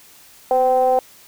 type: ring-modulated tone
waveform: triangle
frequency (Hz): 130.3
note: C3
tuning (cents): -7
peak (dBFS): -8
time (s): 0.51-0.99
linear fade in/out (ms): 0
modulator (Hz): 642
effects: white hiss -47 dBFS RMS until 1.27 s